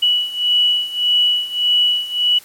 sine beating tone pair, 2942 / 2943.7 Hz, F#7 / F#7, -11 / -10 cents, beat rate 1.7 Hz, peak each -18 / -15 dBFS, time 0.02-2.39 s, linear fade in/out 10 ms, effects white hiss -43 dBFS RMS until 2.44 s + MP3 64 kbps

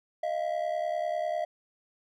triangle ring-modulated tone, 657 Hz, E5, 6 cents flat, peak -23 dBFS, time 0.23-1.45 s, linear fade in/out 5 ms, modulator 35 Hz, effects none

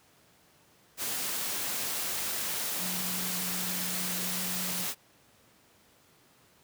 sine tone in noise, 181.6 Hz, F#3, 32 cents flat, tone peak -39 dBFS, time 2.78-4.87 s, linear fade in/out 50 ms, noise white, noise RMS -33 dBFS, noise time 0.97-4.95 s, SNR -9 dB, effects pink hiss -62 dBFS RMS until 6.63 s + high-pass 100 Hz 12 dB/octave

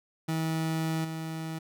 30% pulse tone with level steps, 160.7 Hz, E3, 44 cents flat, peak -25 / -31 dBFS, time 0.28-1.59 s, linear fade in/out 10 ms, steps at 1.04 s, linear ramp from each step 10 ms, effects none

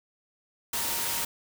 sine tone in noise, 932.3 Hz, A#5, in tune, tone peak -41 dBFS, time 0.73-1.25 s, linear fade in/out 5 ms, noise white, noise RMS -30 dBFS, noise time 0.73-1.25 s, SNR -14 dB, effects none

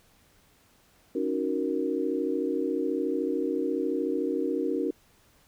sine chord, D# minor seventh, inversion third, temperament equal, 277.2 / 311.1 / 370 / 466.2 Hz, C#4 / D#4 / F#4 / A#4, 0 / 0 / 0 / 0 cents, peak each -31 dBFS, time 1.15-4.91 s, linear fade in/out 5 ms, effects pink hiss -62 dBFS RMS until 5.47 s

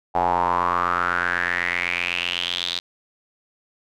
square tone with band-pass filter sweep, 44 Hz, F1, 14 cents sharp, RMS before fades -23 dBFS, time 0.14-2.8 s, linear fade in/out 20 ms, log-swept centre 790 to 3900 Hz, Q 6.2, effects none

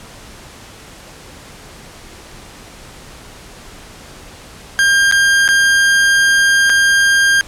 40% pulse tone with dropouts, 1601 Hz, G6, 36 cents sharp, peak -8 dBFS, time 4.79-7.41 s, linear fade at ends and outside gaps 0 ms, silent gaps 5.113-5.123 / 5.478-5.488 / 6.696-6.7 s, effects pink hiss -37 dBFS RMS until 7.47 s + low-pass 10000 Hz 12 dB/octave

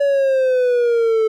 triangle exponential sweep, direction down, 570 to 436 Hz, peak -11 dBFS, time 0-1.28 s, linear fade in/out 10 ms, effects none

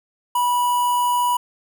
square tone with notch filter, 977 Hz, B5, 19 cents flat, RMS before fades -19 dBFS, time 0.35-1.37 s, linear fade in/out 5 ms, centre 4400 Hz, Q 0.72, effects none

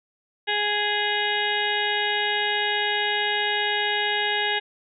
harmonic tone, 415.3 Hz, G#4, in tune, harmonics 1 / 2 / 4 / 5 / 6 / 7 / 8 / 9, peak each -31 / -28 / -27 / -30 / -35 / -29 / -34 / -31 dBFS, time 0.47-4.6 s, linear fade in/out 20 ms, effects none

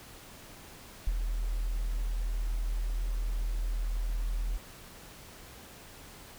sine tone with ADSR envelope, 40.62 Hz, E1, 25 cents flat, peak -21 dBFS, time 1.07-4.58 s, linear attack 5 ms, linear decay 41 ms, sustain -7 dB, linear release 20 ms, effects tanh soft clip ceiling -20 dBFS + pink hiss -50 dBFS RMS until 6.38 s

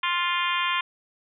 harmonic tone, 350 Hz, F4, 4 cents sharp, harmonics 3 / 4 / 5 / 6 / 7 / 8 / 9 / 10, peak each -26 / -33 / -32 / -32 / -31 / -34 / -32 / -37 dBFS, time 0.03-0.81 s, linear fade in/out 5 ms, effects none

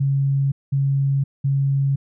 sine tone bursts, 137.9 Hz, C#3, 9 cents flat, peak -16 dBFS, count 3, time 0-1.96 s, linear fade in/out 10 ms, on 520 ms, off 200 ms, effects none

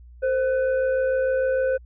sine tone with frequency modulation, 523.3 Hz, C5, in tune, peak -19 dBFS, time 0.22-1.78 s, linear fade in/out 20 ms, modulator 980 Hz, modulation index 0.46, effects added 60 Hz sine -43 dBFS peak until 1.85 s

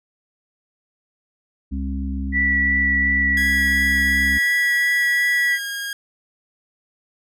harmonic tone, 67.7 Hz, C#2, 40 cents flat, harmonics 1 / 3 / 4, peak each -24 / -29 / -30 dBFS, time 1.71-4.39 s, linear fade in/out 20 ms
sine tone with vibrato, 1955 Hz, B6, 18 cents flat, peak -16 dBFS, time 2.32-5.59 s, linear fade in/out 50 ms, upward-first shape triangle, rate 2.8 Hz, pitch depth 9 cents each way
sawtooth tone with pitch glide, 1661.2 to 1628 Hz, G#6 to G#6, 0 to -35 cents, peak -22 dBFS, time 3.37-5.93 s, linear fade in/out 2 ms, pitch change -35 cents, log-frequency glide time 5.47-5.53 s
effects none

